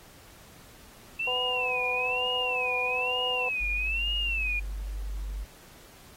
sine tone with vibrato, 2636 Hz, E7, 1 cent flat, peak -27 dBFS, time 1.19-4.6 s, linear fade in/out 10 ms, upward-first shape sine, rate 1.1 Hz, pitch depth 140 cents each way
harmonic tone, 250.4 Hz, B3, 24 cents sharp, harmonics 2 / 3 / 4, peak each -33 / -35 / -36 dBFS, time 1.27-3.49 s, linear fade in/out 5 ms
sine tone, 49 Hz, G1, in tune, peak -31 dBFS, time 3.6-5.45 s, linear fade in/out 20 ms
effects pink hiss -53 dBFS RMS until 6.16 s + AAC 48 kbps

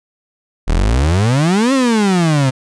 35% pulse exponential two-way sweep, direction up then down, 36.31 to 276.3 to 127.3 Hz, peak -9 dBFS, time 0.67-2.51 s, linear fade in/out 20 ms, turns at 1.73 s, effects resampled to 22050 Hz

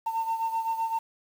sine beating tone pair, 902 / 909.8 Hz, A5 / A#5, +43 / -42 cents, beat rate 7.8 Hz, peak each -26 / -31 dBFS, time 0.06-0.99 s, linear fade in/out 10 ms, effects tanh soft clip ceiling -22 dBFS + 8-bit

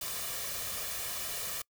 white noise with comb filter, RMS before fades -37 dBFS, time 0.01-1.62 s, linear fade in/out 5 ms, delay 1.7 ms, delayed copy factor +0.55, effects noise-tail reverb RT60 0.1 s tail -25 dB re dry

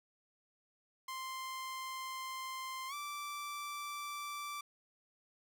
sawtooth tone with pitch glide, 1046.5 to 1167.9 Hz, C6 to D6, 0 to -10 cents, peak -37 dBFS, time 1.08-4.61 s, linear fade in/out 5 ms, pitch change +190 cents, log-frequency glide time 2.88-2.94 s, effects none

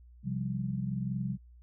sine chord, C suspended fourth, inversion none, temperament equal, 130.81 / 174.61 / 196 Hz, C3 / F3 / G3, 0 / 0 / 0 cents, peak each -34 / -37 / -35 dBFS, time 0.23-1.38 s, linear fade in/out 50 ms, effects added 60 Hz sine -52 dBFS peak until 1.62 s

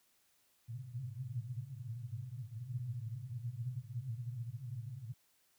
white band-pass noise, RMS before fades -43 dBFS, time 0.68-5.14 s, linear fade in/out 20 ms, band 110 to 130 Hz, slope 96 dB/octave, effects white hiss -73 dBFS RMS until 5.58 s

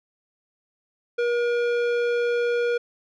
square tone with low-pass filter, 477.8 Hz, A#4, 43 cents sharp, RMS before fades -23 dBFS, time 1.18-2.78 s, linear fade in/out 10 ms, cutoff 2600 Hz, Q 0.72, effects none

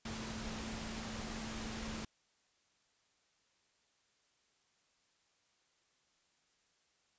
sine tone in noise, 221.6 Hz, A3, 13 cents sharp, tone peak -45 dBFS, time 0.05-2.05 s, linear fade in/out 5 ms, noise pink, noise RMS -44 dBFS, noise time 0.05-2.05 s, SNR -4 dB, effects white hiss -75 dBFS RMS until 7.18 s + resampled to 16000 Hz

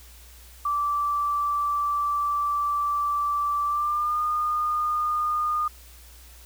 sine tone with pitch glide, 1165 to 1220.1 Hz, D6 to D#6, -14 to -34 cents, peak -22 dBFS, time 0.65-5.68 s, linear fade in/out 5 ms, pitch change +80 cents, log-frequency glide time 3.65-4.2 s, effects added 60 Hz sine -47 dBFS peak until 6.45 s + white hiss -51 dBFS RMS until 6.45 s

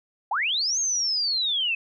sine linear two-way sweep, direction up then down, 710 to 6540 to 2550 Hz, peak -22 dBFS, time 0.31-1.75 s, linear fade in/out 5 ms, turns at 0.79 s, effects none

